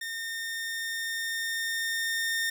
sawtooth tone with level ramp, 1824 Hz, A#6, 38 cents flat, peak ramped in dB -30 to -23 dBFS, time 0.01-2.5 s, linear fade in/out 5 ms, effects none

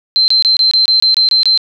sine tone bursts, 4109 Hz, C8, 32 cents flat, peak -7 dBFS, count 10, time 0.16-1.576 s, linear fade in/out 0 ms, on 120 ms, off 24 ms, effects none

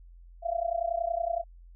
sine tone with amplitude modulation, 680 Hz, F5, 46 cents flat, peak -23 dBFS, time 0.42-1.44 s, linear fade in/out 50 ms, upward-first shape sine, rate 30.7 Hz, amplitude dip 90%, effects added 43 Hz sine -48 dBFS peak until 1.75 s

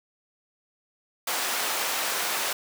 pink high-pass noise, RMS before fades -28 dBFS, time 1.27-2.53 s, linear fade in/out 5 ms, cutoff 670 Hz, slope 12 dB/octave, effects none

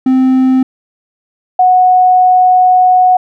triangle / sine tone pair in turn, 259.9 / 735.1 Hz, C4 / F#5, -11 / -11 cents, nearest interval octave + tritone, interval 1800 cents, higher second, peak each -4 dBFS, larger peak neither, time 0.06-0.63 / 1.59-3.17 s, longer second, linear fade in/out 5 ms, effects none

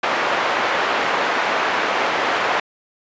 pink band-pass noise, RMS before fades -20 dBFS, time 0.03-2.6 s, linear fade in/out 5 ms, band 610 to 2100 Hz, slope 12 dB/octave, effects resampled to 16000 Hz

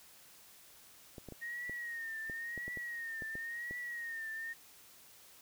clicks, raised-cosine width 2 ms, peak -33 dBFS, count 11, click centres 1.182 / 1.287 / 1.323 / 1.696 / 2.298 / 2.577 / 2.68 / 2.773 / 3.222 / 3.354 / 3.71 s
sine tone with vibrato, 1862 Hz, A#6, 2 cents flat, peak -39 dBFS, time 1.41-4.54 s, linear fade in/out 20 ms, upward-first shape triangle, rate 0.95 Hz, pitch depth 88 cents each way
effects white hiss -59 dBFS RMS until 5.41 s

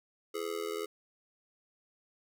square tone with amplitude modulation, 421 Hz, G#4, 24 cents sharp, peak -31 dBFS, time 0.34-0.86 s, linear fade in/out 10 ms, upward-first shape sine, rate 81.7 Hz, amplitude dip 95%, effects none

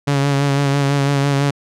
sawtooth tone with vibrato, 140.4 Hz, C#3, 22 cents sharp, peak -10 dBFS, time 0.07-1.51 s, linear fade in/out 10 ms, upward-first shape sine, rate 6 Hz, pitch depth 31 cents each way, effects low-pass 8000 Hz 12 dB/octave

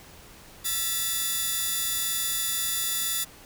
5% pulse tone cluster, 1338 / 1746 / 1960 / 3513 / 4752 Hz, E6 / A6 / B6 / A7 / D8, +25 / -14 / -14 / -3 / +20 cents, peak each -26 / -27 / -24 / -20 / -27 dBFS, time 0.64-3.25 s, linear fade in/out 20 ms, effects pink hiss -49 dBFS RMS until 3.45 s

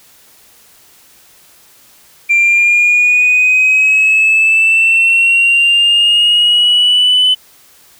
sine exponential sweep, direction up, 2364 to 3022 Hz, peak -5 dBFS, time 2.29-7.35 s, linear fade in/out 20 ms, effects tanh soft clip ceiling -4 dBFS + white hiss -45 dBFS RMS until 7.99 s

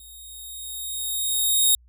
5% pulse tone with level ramp, 3729 Hz, A#7, in tune, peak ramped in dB -36 to -7 dBFS, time 0-1.75 s, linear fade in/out 2 ms, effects added 60 Hz sine -51 dBFS peak until 1.88 s

